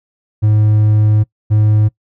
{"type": "tone pair in turn", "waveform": "triangle", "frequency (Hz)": [106.6, 106.6], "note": ["G#2", "G#2"], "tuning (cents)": [46, 46], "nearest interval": "unison", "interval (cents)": 0, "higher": "neither", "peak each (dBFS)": -6, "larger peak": "neither", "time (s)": [[0.42, 1.24], [1.5, 1.89]], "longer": "first", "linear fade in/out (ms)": 20, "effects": ["noise-tail reverb RT60 0.1 s tail -21 dB re dry"]}